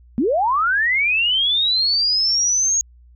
sine linear sweep, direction up, 210 to 6645 Hz, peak -15 dBFS, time 0.18-2.81 s, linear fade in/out 0 ms, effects added 60 Hz sine -45 dBFS peak until 3.15 s

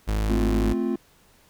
40% pulse tone, 52.8 Hz, G#1, 29 cents sharp, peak -21 dBFS, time 0.07-0.74 s, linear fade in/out 20 ms
triangle chord, F major, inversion first, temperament equal, 220 / 261.6 / 349.2 Hz, A3 / C4 / F4, 0 / 0 / 0 cents, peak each -25 dBFS, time 0.29-0.96 s, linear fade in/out 5 ms
effects pink hiss -58 dBFS RMS until 1.49 s

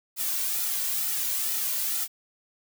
blue noise with flanger, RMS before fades -28 dBFS, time 0.16-2.08 s, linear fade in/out 50 ms, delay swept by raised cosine 1.8 to 2.4 ms, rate 2.2 Hz, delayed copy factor -0.6, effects none

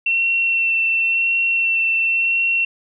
sine tone with vibrato, 2706 Hz, E7, 45 cents sharp, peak -15 dBFS, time 0.06-2.65 s, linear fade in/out 5 ms, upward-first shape sine, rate 0.94 Hz, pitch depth 13 cents each way, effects none

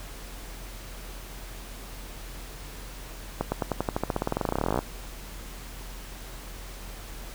accelerating click train, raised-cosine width 1 ms, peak -11 dBFS, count 30, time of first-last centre 3.41-4.79 s, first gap 110 ms, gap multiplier 0.93, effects added 43 Hz sine -40 dBFS peak until 7.34 s + pink hiss -44 dBFS RMS until 7.34 s

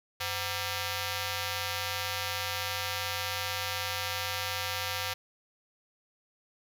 5% pulse ring-modulated tone, 422.7 Hz, G#4, 31 cents sharp, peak -17 dBFS, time 0.2-5.14 s, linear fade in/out 10 ms, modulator 331 Hz, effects none

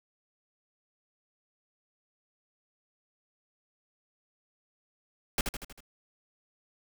pink noise with echo, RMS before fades -27 dBFS, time 5.38-5.41 s, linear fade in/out 2 ms, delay 79 ms, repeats 5, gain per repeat -5 dB, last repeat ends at 5.805 s, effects none

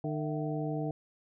harmonic tone with a mistuned harmonic, 151.9 Hz, D#3, 41 cents flat, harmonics 1 / 2 / 3 / 4 / 5, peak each -34 / -36 / -39 / -40 / -43 dBFS, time 0.04-0.91 s, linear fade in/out 2 ms, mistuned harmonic 4, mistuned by +140 cents, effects none

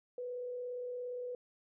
sine tone with frequency modulation, 493.9 Hz, B4, in tune, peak -38 dBFS, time 0.18-1.35 s, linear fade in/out 2 ms, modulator 37.3 Hz, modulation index 0.23, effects none

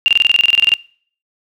sine tone bursts, 2794 Hz, F7, in tune, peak -6 dBFS, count 15, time 0.06-0.739 s, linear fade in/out 0 ms, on 21 ms, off 26 ms, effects noise-tail reverb RT60 0.5 s tail -24 dB re dry

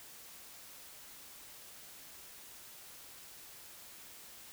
silence, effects white hiss -53 dBFS RMS until 4.52 s

